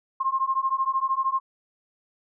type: beating tone pair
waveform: sine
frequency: 1059 / 1072 Hz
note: C6 / C6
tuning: +21 / +42 cents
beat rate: 13 Hz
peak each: -25 dBFS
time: 0.2-1.4 s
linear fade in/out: 10 ms
effects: none